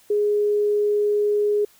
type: tone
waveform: sine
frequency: 415.3 Hz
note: G#4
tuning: in tune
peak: -17 dBFS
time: 0.1-1.65 s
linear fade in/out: 5 ms
effects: white hiss -55 dBFS RMS until 1.79 s